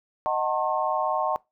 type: chord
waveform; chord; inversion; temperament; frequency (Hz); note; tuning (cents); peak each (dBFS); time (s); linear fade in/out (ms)
sine; D# diminished seventh; none; just; 622.3 / 746.7 / 896 / 1075.3; D#5 / F#5 / A5 / C6; 0 / +16 / +31 / +47; -28; 0.26-1.36; 0
effects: noise-tail reverb RT60 0.2 s tail -21 dB re dry